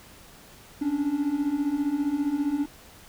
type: beating tone pair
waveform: triangle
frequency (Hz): 277.2 / 292.2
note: C#4 / D4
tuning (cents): 0 / -9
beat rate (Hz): 15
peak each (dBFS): -27 / -23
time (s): 0.81-2.66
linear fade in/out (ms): 10
effects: pink hiss -50 dBFS RMS until 3.08 s